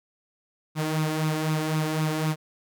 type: tone with flanger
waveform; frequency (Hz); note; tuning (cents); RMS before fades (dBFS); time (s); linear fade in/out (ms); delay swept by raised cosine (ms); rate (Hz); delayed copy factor
sawtooth; 156; D#3; +5; -26; 0.75-2.36; 50; 0.78 to 2.98; 3.9; +0.55
effects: none